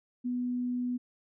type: tone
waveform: sine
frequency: 246.9 Hz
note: B3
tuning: in tune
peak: -29 dBFS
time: 0.24-0.98 s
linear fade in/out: 20 ms
effects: none